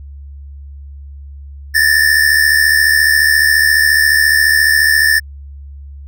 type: tone pair together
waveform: square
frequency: 1740.6 / 1815 Hz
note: A6 / A#6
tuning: -19 / -47 cents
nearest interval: minor second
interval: 72 cents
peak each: -12 dBFS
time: 1.74-5.2 s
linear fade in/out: 20 ms
effects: added 70 Hz sine -29 dBFS peak until 6.07 s